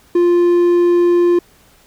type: tone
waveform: triangle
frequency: 349.2 Hz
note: F4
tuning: in tune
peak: -7 dBFS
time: 0.15-1.39 s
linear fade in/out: 5 ms
effects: pink hiss -50 dBFS RMS until 1.86 s